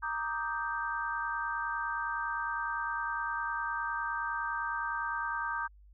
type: chord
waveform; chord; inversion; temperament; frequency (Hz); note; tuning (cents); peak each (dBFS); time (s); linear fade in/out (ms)
sine; Eb major seventh; second; equal; 932.3 / 1174.7 / 1244.5 / 1568; Bb5 / D6 / Eb6 / G6; 0 / 0 / 0 / 0; -37 / -39 / -39 / -35; 0.02-5.68; 20
effects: added 50 Hz sine -54 dBFS peak until 5.93 s